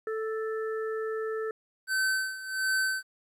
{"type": "harmonic tone", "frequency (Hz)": 440, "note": "A4", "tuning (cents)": 0, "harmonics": [1, 3, 4], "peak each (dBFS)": [-30, -40, -42], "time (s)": [0.07, 1.51], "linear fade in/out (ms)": 2}
{"type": "tone with tremolo", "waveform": "square", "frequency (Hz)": 1535, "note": "G6", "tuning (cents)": -37, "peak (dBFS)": -25, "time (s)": [1.87, 3.03], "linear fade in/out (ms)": 50, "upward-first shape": "sine", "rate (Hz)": 1.4, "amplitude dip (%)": 80}
{"effects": ["resampled to 32000 Hz", "11-bit"]}